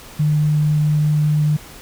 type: tone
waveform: sine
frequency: 150.8 Hz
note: D3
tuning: 46 cents sharp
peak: -13 dBFS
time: 0.19-1.57 s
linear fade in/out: 10 ms
effects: pink hiss -39 dBFS RMS until 1.81 s